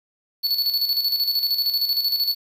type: tone with tremolo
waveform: square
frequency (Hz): 4435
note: C#8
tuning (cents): 0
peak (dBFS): -18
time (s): 0.43-2.35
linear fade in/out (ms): 20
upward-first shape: square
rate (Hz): 13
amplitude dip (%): 55
effects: 8-bit